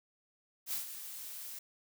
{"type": "noise with ADSR envelope", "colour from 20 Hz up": "blue", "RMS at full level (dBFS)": -35, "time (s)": [0.66, 1.59], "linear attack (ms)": 68, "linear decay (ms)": 120, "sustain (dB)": -10, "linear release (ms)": 5, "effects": []}